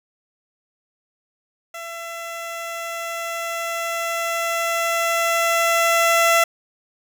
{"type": "tone with level ramp", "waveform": "15% pulse", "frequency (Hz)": 672, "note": "E5", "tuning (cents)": 33, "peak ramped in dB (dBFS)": [-25, -7], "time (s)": [1.74, 6.44], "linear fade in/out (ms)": 5, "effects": []}